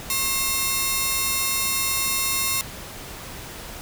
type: ring-modulated tone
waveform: 5% pulse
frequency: 1600 Hz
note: G6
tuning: 35 cents sharp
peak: -7 dBFS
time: 0.1-2.61 s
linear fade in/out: 0 ms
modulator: 514 Hz
effects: pink hiss -37 dBFS RMS until 3.81 s